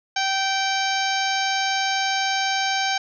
harmonic tone with a mistuned harmonic, 776 Hz, G5, 18 cents flat, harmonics 1 / 2 / 3 / 4 / 5 / 6 / 7 / 8, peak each -24 / -27 / -29 / -30 / -31 / -32 / -32 / -33 dBFS, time 0.16-2.98 s, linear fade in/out 5 ms, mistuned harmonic 8, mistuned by +52 cents, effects none

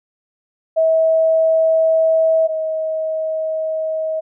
sine tone pair in turn, 645 / 634.7 Hz, E5 / D#5, -38 / +34 cents, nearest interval unison, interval 28 cents, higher first, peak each -11 / -18 dBFS, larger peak first, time 0.76-2.48 / 2.48-4.21 s, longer second, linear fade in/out 20 ms, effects none

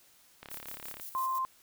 click train, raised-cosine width 0.3 ms, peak -28 dBFS, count 21, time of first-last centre 0.43-0.998 s, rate 35.2 Hz
violet noise with tremolo, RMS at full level -43 dBFS, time 0.5-1.39 s, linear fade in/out 10 ms, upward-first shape square, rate 5.9 Hz, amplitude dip 55%
sine tone, 1046.5 Hz, C6, in tune, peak -29 dBFS, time 1.15-1.45 s, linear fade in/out 0 ms
effects white hiss -62 dBFS RMS until 1.62 s

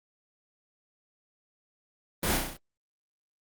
pink noise with echo, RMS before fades -28 dBFS, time 2.23-2.37 s, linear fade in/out 2 ms, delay 33 ms, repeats 6, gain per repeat -3 dB, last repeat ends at 2.568 s, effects Opus 24 kbps

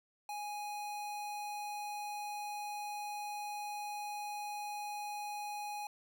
square tone, 830 Hz, G#5, 1 cent flat, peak -40 dBFS, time 0.29-5.87 s, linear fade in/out 2 ms, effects none

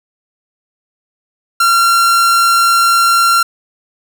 45% pulse tone, 1372 Hz, F6, 31 cents flat, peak -8 dBFS, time 1.6-3.43 s, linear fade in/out 5 ms, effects none

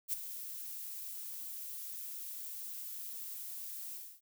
violet noise with ADSR envelope, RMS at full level -33 dBFS, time 0.08-4.21 s, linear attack 49 ms, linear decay 15 ms, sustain -11 dB, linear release 280 ms, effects none

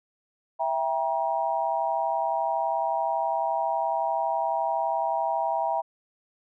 sine chord, E diminished, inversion none, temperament just, 659.3 / 791.1 / 949.3 Hz, E5 / G5 / Bb5, 0 / +16 / +31 cents, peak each -28 dBFS, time 0.59-5.82 s, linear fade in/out 20 ms, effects none

